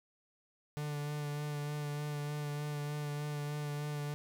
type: tone with vibrato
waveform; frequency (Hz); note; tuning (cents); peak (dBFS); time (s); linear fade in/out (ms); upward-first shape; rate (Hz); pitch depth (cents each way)
45% pulse; 147.3; D3; +6; -36; 0.77-4.14; 0; sine; 3.3; 18
effects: none